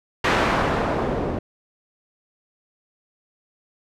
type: noise with low-pass filter sweep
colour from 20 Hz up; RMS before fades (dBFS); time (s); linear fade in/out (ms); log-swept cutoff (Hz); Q
white; -22; 0.24-1.39; 5; 1800 to 420; 0.77
effects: none